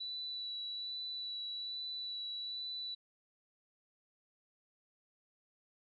sine tone with vibrato, 3951 Hz, B7, in tune, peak -39 dBFS, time 0-2.95 s, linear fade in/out 10 ms, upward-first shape sine, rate 1.2 Hz, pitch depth 13 cents each way, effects none

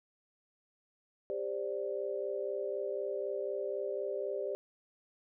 sine chord, G suspended fourth, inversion none, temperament equal with one note detuned, 397.5 / 523.3 / 587.3 Hz, G4 / C5 / D5, +24 / 0 / 0 cents, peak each -37 / -39 / -38 dBFS, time 1.3-4.55 s, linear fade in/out 0 ms, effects none

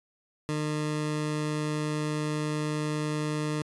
20% pulse tone, 151.7 Hz, D#3, 44 cents flat, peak -23 dBFS, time 0.49-3.62 s, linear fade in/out 0 ms, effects resampled to 24000 Hz

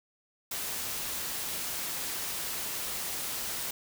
white noise, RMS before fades -35 dBFS, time 0.51-3.71 s, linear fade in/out 5 ms, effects none

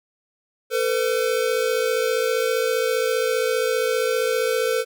square tone pair together, 449.9 / 505 Hz, A4 / B4, +39 / +39 cents, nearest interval major second, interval 200 cents, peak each -23 dBFS, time 0.7-4.85 s, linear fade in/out 50 ms, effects none

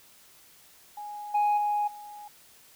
sine tone with level steps, 830.6 Hz, G#5, in tune, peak -36 / -19 / -23 / -41 dBFS, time 0.97-2.28 s, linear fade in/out 5 ms, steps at 1.34 / 1.57 / 1.87 s, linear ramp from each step 10 ms, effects tanh soft clip ceiling -20 dBFS + white hiss -56 dBFS RMS until 2.75 s

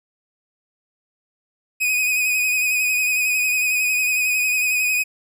45% pulse tone with vibrato, 2500 Hz, D#7, 8 cents sharp, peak -17 dBFS, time 1.8-5.04 s, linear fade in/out 20 ms, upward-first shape sine, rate 11 Hz, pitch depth 33 cents each way, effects none

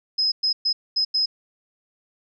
sine tone bursts at uneven times, 5090 Hz, D#8, 39 cents sharp, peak -18 dBFS, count 5, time 0.18-0.32 / 0.43-0.53 / 0.65-0.73 / 0.96-1.05 / 1.14-1.26 s, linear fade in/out 10 ms, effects none

